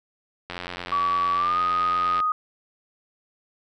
click train, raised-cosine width 0.3 ms, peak -16 dBFS, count 152, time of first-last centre 0.5-2.202 s, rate 88.7 Hz
sine tone with pitch glide, 1142 to 1245.4 Hz, D6 to D#6, -49 to +1 cents, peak -20 dBFS, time 0.92-2.32 s, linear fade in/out 2 ms, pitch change +150 cents, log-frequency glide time 1.34-1.59 s
effects none

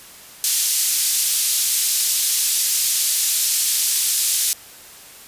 white band-pass noise, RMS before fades -19 dBFS, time 0.44-4.53 s, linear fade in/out 0 ms, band 4400 to 12000 Hz, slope 12 dB/octave, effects white hiss -42 dBFS RMS until 5.27 s + resampled to 32000 Hz

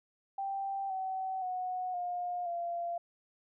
sine tone with pitch steps, 784 / 759 / 734.9 / 711.5 / 688.8 Hz, G5 / F#5 / F#5 / F5 / F5, 0 / +44 / -12 / +32 / -24 cents, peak -33 dBFS, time 0.38-2.98 s, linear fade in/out 5 ms, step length 520 ms, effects none

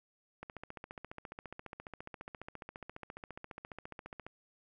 click train, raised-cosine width 0.5 ms, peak -29 dBFS, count 57, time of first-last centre 0.43-4.266 s, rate 14.6 Hz, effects none

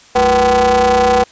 45% pulse ring-modulated tone, 135.7 Hz, C#3, 36 cents flat, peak -6 dBFS, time 0.15-1.24 s, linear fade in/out 10 ms, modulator 626 Hz, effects white hiss -44 dBFS RMS until 1.31 s + resampled to 16000 Hz

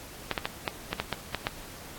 clicks, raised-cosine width 0.3 ms, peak -11 dBFS, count 9, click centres 0.313 / 0.378 / 0.455 / 0.678 / 0.93 / 1 / 1.127 / 1.347 / 1.469 s, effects pink hiss -45 dBFS RMS until 1.98 s + AAC 64 kbps

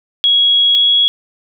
sine tone pair in turn, 3322 / 3336 Hz, G#7 / G#7, 0 / +7 cents, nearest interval unison, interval 7 cents, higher second, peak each -8 dBFS, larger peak neither, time 0.24-0.75 / 0.75-1.08 s, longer first, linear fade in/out 0 ms, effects none

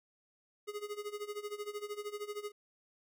square tone with tremolo, 415.3 Hz, G#4, in tune, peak -37 dBFS, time 0.67-2.52 s, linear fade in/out 20 ms, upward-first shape sine, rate 13 Hz, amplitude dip 85%, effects none

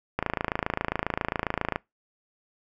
click train, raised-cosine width 0.5 ms, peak -10 dBFS, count 44, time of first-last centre 0.19-1.759 s, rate 27.4 Hz, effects noise-tail reverb RT60 0.2 s tail -24 dB re dry

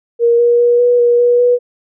sine tone with pitch steps, 470.1 / 476.6 / 479.8 / 486.7 / 478.9 / 483.9 / 488.7 Hz, A#4 / A#4 / A#4 / B4 / A#4 / B4 / B4, +15 / +38 / +50 / -25 / +47 / -35 / -18 cents, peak -7 dBFS, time 0.19-1.59 s, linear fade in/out 50 ms, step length 200 ms, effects none

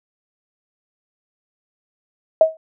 sine tone with exponential decay, 639 Hz, D#5, 46 cents sharp, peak -4 dBFS, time 2.41-2.57 s, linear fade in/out 2 ms, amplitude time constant 33 ms, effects none

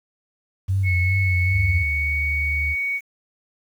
sine tone with vibrato, 92.5 Hz, F#2, in tune, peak -17 dBFS, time 0.68-1.83 s, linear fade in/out 20 ms, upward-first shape sine, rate 2.5 Hz, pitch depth 85 cents each way
sine tone with pitch glide, 2197 to 2235 Hz, C#7 to C#7, -16 to +14 cents, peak -21 dBFS, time 0.83-3.01 s, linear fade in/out 50 ms, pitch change +30 cents, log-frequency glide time 1.12-2.18 s
sine tone, 73.42 Hz, D2, in tune, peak -23 dBFS, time 1.51-2.76 s, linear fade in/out 50 ms
effects tanh soft clip ceiling -9 dBFS + 8-bit

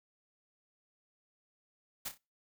white noise with echo, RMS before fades -38 dBFS, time 2.05-2.09 s, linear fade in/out 10 ms, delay 30 ms, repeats 3, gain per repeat -9 dB, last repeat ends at 2.18 s, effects noise-tail reverb RT60 0.3 s tail -26 dB re dry

